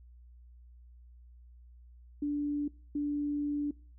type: tone bursts at uneven times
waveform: sine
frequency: 291.3 Hz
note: D4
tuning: 14 cents flat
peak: -29 dBFS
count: 2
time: 2.22-2.68 / 2.95-3.71 s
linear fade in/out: 5 ms
effects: noise-tail reverb RT60 0.4 s tail -23 dB re dry + added 60 Hz sine -52 dBFS peak until 3.98 s